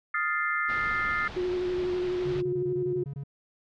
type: chord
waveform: sine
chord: F dominant seventh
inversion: third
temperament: equal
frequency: 1244.5 / 1396.9 / 1760 / 2093 Hz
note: Eb6 / F6 / A6 / C7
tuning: 0 / 0 / 0 / 0 cents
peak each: -31 dBFS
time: 0.14-1.28 s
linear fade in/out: 5 ms
type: low-pass noise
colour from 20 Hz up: pink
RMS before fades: -41 dBFS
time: 0.68-2.42 s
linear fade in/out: 20 ms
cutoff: 4300 Hz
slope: 24 dB/octave
type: tone with vibrato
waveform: sine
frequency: 361.6 Hz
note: F#4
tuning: 40 cents flat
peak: -26 dBFS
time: 1.36-3.04 s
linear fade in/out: 10 ms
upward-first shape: square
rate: 12 Hz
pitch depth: 18 cents each way
type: tone bursts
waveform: triangle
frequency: 139.8 Hz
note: C#3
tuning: 15 cents sharp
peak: -31 dBFS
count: 10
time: 2.25-3.237 s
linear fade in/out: 5 ms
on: 78 ms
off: 23 ms
effects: none